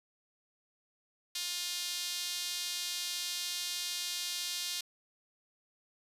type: tone with high-pass filter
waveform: sawtooth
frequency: 353.6 Hz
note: F4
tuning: 22 cents sharp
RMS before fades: -37 dBFS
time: 1.35-4.81 s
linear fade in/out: 5 ms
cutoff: 3900 Hz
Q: 1.7
effects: resampled to 32000 Hz